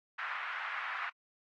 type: band-pass noise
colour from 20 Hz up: white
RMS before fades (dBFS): -39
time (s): 0.18-1.1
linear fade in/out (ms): 10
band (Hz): 1100 to 1900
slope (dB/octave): 24
effects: AAC 32 kbps